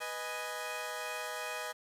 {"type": "chord", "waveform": "15% pulse", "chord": "G# minor", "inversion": "first", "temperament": "equal", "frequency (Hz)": [493.9, 622.3, 830.6], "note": ["B4", "D#5", "G#5"], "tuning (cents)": [0, 0, 0], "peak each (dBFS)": [-36, -34, -36], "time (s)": [0, 1.73], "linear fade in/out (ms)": 20, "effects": ["resampled to 32000 Hz", "10-bit"]}